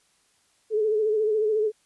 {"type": "tone with vibrato", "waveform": "sine", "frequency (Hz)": 430, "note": "A4", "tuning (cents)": -40, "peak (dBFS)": -20, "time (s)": [0.7, 1.72], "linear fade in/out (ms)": 50, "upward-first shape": "sine", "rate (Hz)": 14, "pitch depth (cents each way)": 52, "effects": ["white hiss -65 dBFS RMS until 1.85 s", "resampled to 24000 Hz"]}